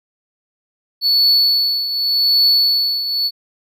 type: tone with tremolo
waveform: triangle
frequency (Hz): 4435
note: C#8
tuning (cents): 0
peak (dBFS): -8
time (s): 1.01-3.31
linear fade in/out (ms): 50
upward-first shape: triangle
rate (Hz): 0.86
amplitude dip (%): 70
effects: none